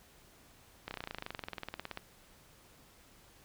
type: slowing click train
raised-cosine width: 0.3 ms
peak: -23 dBFS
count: 26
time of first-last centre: 0.88-1.974 s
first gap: 30 ms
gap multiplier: 1.03
effects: pink hiss -61 dBFS RMS until 3.44 s